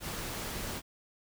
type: noise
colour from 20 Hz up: pink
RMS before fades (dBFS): -38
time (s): 0-0.82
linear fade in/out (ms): 50
effects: none